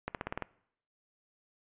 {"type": "accelerating click train", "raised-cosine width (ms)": 0.5, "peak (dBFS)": -19, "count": 7, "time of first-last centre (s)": [0.08, 0.423], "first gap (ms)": 68, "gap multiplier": 0.93, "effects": ["noise-tail reverb RT60 0.7 s tail -22 dB re dry", "resampled to 8000 Hz"]}